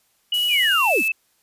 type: tone with pitch glide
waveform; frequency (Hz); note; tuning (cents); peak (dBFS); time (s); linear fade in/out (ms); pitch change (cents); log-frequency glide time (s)
sine; 2928 to 2624; F#7 to E7; -19 to -9; -18; 0.32-1.12; 5; -190; 0.65-0.93
type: noise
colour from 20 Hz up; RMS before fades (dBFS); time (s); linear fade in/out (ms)
violet; -29; 0.34-1.08; 0
type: linear sweep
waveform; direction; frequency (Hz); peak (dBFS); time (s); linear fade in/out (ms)
sine; down; 2597 to 164.81; -18; 0.48-1.03; 50
effects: white hiss -64 dBFS RMS until 1.42 s + resampled to 32000 Hz